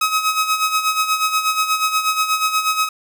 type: tone with tremolo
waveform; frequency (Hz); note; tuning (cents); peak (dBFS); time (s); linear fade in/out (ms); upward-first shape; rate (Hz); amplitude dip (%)
sawtooth; 1273; D#6; +39; -10; 0.01-2.89; 5; sine; 8.3; 65
effects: none